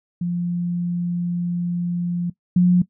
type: tone pair in turn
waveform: sine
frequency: 174.61 / 178.59 Hz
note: F3 / F3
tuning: 0 / +39 cents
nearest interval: unison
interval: 39 cents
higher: second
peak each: -20 / -11 dBFS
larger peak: second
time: 0.21-2.3 / 2.56-2.82 s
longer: first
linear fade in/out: 5 ms
effects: noise-tail reverb RT60 0.1 s tail -18 dB re dry